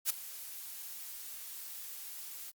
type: noise with ADSR envelope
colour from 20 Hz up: blue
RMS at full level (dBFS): -28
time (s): 0.05-2.52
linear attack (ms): 50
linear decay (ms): 7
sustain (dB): -17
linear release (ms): 31
effects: Opus 48 kbps